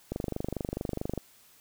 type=click train; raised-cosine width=2 ms; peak=-18 dBFS; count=27; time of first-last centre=0.12-1.177 s; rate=24.6 Hz; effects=white hiss -59 dBFS RMS until 1.6 s